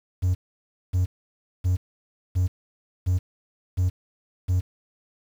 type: tone bursts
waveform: triangle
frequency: 91 Hz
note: F#2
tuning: 28 cents flat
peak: -16 dBFS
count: 7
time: 0.22-4.61 s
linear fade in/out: 20 ms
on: 130 ms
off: 580 ms
effects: tanh soft clip ceiling -12 dBFS + 8-bit